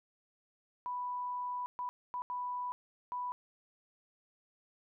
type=tone bursts at uneven times; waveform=sine; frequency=987.8 Hz; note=B5; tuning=in tune; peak=-35 dBFS; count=5; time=0.86-1.66 / 1.79-1.89 / 2.14-2.22 / 2.3-2.72 / 3.12-3.32 s; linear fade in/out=0 ms; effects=none